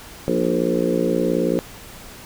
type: harmonic tone with a mistuned harmonic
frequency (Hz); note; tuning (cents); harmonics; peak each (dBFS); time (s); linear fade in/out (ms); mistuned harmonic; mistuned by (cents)
58.8; A#1; +16; 3 / 4 / 5 / 6 / 7 / 8 / 9; -25 / -25 / -25 / -25 / -25 / -25 / -25; 0.28-1.59; 0; 5; +33
effects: pink hiss -40 dBFS RMS until 2.25 s